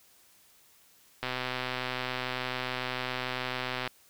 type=click train; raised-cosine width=0.3 ms; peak=-16 dBFS; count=337; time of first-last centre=1.23-3.876 s; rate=127 Hz; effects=white hiss -61 dBFS RMS until 4.09 s